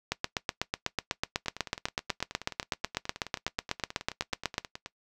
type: two click trains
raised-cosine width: 0.2 ms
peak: -10 / -21 dBFS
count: 37 / 33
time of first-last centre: 0.12-4.581 / 1.46-4.861 s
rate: 8.07 / 9.41 Hz
effects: noise-tail reverb RT60 0.1 s tail -19 dB re dry